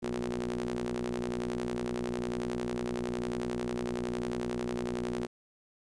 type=ring-modulated tone; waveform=sawtooth; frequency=61.1 Hz; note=B1; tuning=18 cents flat; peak=-25 dBFS; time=0.02-5.27 s; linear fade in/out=20 ms; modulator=300 Hz; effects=resampled to 22050 Hz + 11-bit